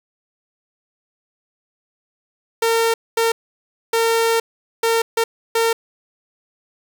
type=tone bursts at uneven times; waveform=sawtooth; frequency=456.6 Hz; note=A#4; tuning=36 cents flat; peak=-11 dBFS; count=6; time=2.62-2.94 / 3.17-3.32 / 3.93-4.4 / 4.83-5.02 / 5.17-5.24 / 5.55-5.73 s; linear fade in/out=5 ms; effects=none